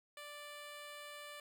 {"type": "tone", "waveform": "10% pulse", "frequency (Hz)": 587.3, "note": "D5", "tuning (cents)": 0, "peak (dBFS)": -40, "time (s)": [0.17, 1.4], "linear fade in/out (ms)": 2, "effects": []}